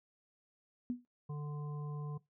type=tone with exponential decay; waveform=sine; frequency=245 Hz; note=B3; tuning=14 cents flat; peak=-30 dBFS; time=0.9-1.05 s; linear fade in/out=0 ms; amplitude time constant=32 ms
type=harmonic tone; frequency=147.6 Hz; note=D3; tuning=9 cents sharp; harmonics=1 / 3 / 5 / 7; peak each=-38 / -51 / -58 / -54 dBFS; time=1.29-2.18 s; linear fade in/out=10 ms
effects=noise-tail reverb RT60 0.2 s tail -20 dB re dry